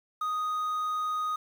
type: tone with quantisation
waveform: triangle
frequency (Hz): 1244.5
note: D#6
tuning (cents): 0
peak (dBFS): -26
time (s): 0.21-1.36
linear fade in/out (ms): 5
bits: 9
effects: none